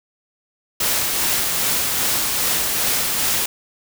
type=noise with tremolo; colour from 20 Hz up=white; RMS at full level=-19 dBFS; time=0.8-3.46 s; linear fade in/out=5 ms; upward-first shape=sine; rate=2.5 Hz; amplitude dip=25%; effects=none